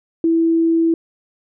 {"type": "tone", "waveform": "sine", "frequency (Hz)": 329.6, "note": "E4", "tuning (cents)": 0, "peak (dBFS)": -12, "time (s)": [0.24, 0.94], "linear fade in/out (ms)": 2, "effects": []}